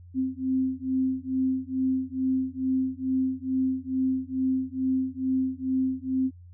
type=beating tone pair; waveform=sine; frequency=260 / 262.3 Hz; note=C4 / C4; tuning=-11 / +4 cents; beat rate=2.3 Hz; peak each=-27 dBFS; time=0.14-6.31 s; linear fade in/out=50 ms; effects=added 88 Hz sine -45 dBFS peak until 6.53 s

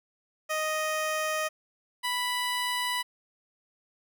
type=tone pair in turn; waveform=15% pulse; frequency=622.3 / 987.8 Hz; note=D#5 / B5; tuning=0 / 0 cents; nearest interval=minor sixth; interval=800 cents; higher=second; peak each=-21 dBFS; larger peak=neither; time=0.49-1.49 / 2.03-3.03 s; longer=neither; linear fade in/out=20 ms; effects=none

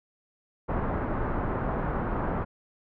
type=low-pass noise; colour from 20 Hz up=pink; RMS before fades=-29 dBFS; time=0.68-2.45 s; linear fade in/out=20 ms; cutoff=1400 Hz; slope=24 dB/octave; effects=none

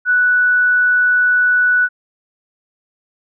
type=tone; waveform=sine; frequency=1480 Hz; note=F#6; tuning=in tune; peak=-10 dBFS; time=0.05-1.89 s; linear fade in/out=50 ms; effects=none

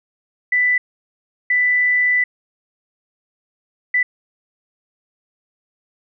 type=tone bursts at uneven times; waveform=sine; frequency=1986 Hz; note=B6; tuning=9 cents sharp; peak=-13 dBFS; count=3; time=0.52-0.78 / 1.5-2.24 / 3.94-4.03 s; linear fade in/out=5 ms; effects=none

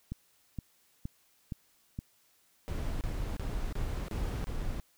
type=click train; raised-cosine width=5 ms; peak=-24 dBFS; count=5; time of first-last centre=0.12-1.989 s; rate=2.14 Hz
type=noise bursts; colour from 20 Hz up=brown; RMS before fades=-34 dBFS; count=6; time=2.68-4.8 s; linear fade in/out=0 ms; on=330 ms; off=28 ms
effects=white hiss -68 dBFS RMS until 4.97 s

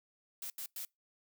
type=noise bursts at uneven times; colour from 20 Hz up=blue; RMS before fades=-42 dBFS; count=3; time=0.42-0.5 / 0.58-0.66 / 0.76-0.85 s; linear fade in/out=2 ms; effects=noise-tail reverb RT60 0.2 s tail -26 dB re dry

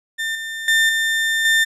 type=tone with level steps; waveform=35% pulse; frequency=1800 Hz; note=A6; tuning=39 cents sharp; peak=-19 / -24 / -11 / -15 / -11 dBFS; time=0.18-1.65 s; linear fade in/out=20 ms; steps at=0.35 / 0.68 / 0.89 / 1.45 s; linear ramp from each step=2 ms; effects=low-pass 10000 Hz 12 dB/octave

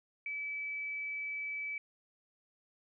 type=tone; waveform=sine; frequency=2300 Hz; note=D7; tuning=37 cents flat; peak=-36 dBFS; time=0.26-1.78 s; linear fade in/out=2 ms; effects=none

